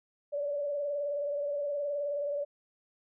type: tone with vibrato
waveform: sine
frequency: 576 Hz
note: D5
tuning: 34 cents flat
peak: -30 dBFS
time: 0.32-2.45 s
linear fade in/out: 20 ms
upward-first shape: sine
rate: 19 Hz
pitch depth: 40 cents each way
effects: none